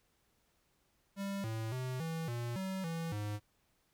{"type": "tone with pitch steps", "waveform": "square", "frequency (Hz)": [197.6, 111.6, 128.2, 163.2, 119.1, 190.1, 165.2, 104.4], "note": ["G3", "A2", "C3", "E3", "A#2", "F#3", "E3", "G#2"], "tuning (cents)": [14, 25, -35, -17, 38, 47, 4, 10], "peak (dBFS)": -37, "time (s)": [1.16, 3.4], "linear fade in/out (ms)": 50, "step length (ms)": 280, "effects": ["pink hiss -75 dBFS RMS until 3.93 s"]}